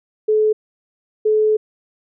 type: tone bursts at uneven times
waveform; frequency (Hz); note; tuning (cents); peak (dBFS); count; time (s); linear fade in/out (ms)
sine; 430.1; A4; -39; -12; 2; 0.28-0.53 / 1.25-1.57; 10
effects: none